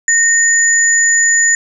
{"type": "tone pair together", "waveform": "sine", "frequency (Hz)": [1845, 6966], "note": ["A#6", "A8"], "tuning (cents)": [-18, -18], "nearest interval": "octave + major seventh", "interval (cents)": 2300, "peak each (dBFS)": -11, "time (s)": [0.08, 1.55], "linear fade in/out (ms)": 2, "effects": []}